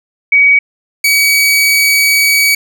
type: tone pair in turn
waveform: sine / sawtooth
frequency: 2261 / 2269 Hz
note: C#7 / C#7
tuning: +34 / +40 cents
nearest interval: unison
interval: 6 cents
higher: second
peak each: -4 / -4 dBFS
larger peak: neither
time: 0.32-0.59 / 1.04-2.55 s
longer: second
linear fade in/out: 5 ms
effects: none